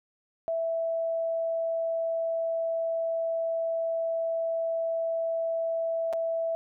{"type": "tone with dropouts", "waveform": "sine", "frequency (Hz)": 659.3, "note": "E5", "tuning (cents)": 0, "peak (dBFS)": -26, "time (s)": [0.48, 6.55], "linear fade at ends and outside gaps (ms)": 0, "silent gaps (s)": [6.128, 6.134], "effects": []}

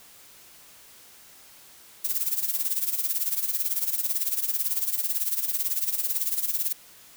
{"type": "noise with tremolo", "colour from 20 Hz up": "violet", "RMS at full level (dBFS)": -24, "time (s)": [2.04, 6.73], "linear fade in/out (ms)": 10, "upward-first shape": "sine", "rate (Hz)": 18, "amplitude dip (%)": 75, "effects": ["white hiss -51 dBFS RMS until 7.16 s"]}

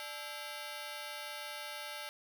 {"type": "ring-modulated tone", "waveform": "10% pulse", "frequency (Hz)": 729, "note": "F#5", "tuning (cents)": -26, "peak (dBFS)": -30, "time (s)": [0, 2.09], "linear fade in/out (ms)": 0, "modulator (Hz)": 137, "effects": []}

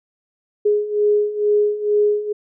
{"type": "beating tone pair", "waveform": "sine", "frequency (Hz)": [415.3, 417.5], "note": ["G#4", "G#4"], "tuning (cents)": [0, 9], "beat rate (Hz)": 2.2, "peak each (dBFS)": [-20, -16], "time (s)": [0.65, 2.33], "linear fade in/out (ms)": 10, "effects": []}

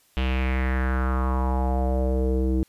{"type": "tone with low-pass filter sweep", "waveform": "square", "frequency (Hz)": 64.7, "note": "C2", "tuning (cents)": -19, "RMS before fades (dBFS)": -23, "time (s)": [0.17, 2.63], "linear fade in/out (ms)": 0, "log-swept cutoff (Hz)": [3000, 340], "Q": 4, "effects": ["white hiss -61 dBFS RMS until 2.68 s", "resampled to 32000 Hz"]}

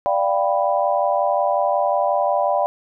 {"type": "chord", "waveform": "sine", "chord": "G dominant seventh", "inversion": "second", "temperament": "equal", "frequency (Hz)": [587.3, 698.5, 784, 987.8], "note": ["D5", "F5", "G5", "B5"], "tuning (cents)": [0, 0, 0, 0], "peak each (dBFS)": [-20, -22, -22, -24], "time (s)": [0.06, 2.66], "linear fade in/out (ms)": 0, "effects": []}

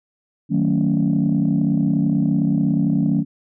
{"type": "chord", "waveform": "sine", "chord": "D# half-diminished seventh", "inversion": "none", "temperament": "just", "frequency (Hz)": [155.56, 186.68, 224, 280], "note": ["D#3", "F#3", "A3", "C#4"], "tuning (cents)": [0, 16, 31, 18], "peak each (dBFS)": -20, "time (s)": [0.49, 3.25], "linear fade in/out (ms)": 50, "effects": ["tanh soft clip ceiling -9 dBFS"]}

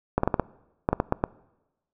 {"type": "clicks", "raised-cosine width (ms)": 1, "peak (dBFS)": -7, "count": 10, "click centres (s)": [0.18, 0.234, 0.276, 0.342, 0.397, 0.889, 0.93, 1.001, 1.124, 1.239], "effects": ["noise-tail reverb RT60 1.0 s tail -22 dB re dry"]}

